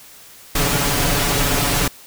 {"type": "noise with comb filter", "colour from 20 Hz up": "pink", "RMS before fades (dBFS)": -18, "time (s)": [0.55, 1.88], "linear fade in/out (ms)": 5, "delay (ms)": 7, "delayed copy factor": 0.85, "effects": ["white hiss -43 dBFS RMS until 2.06 s"]}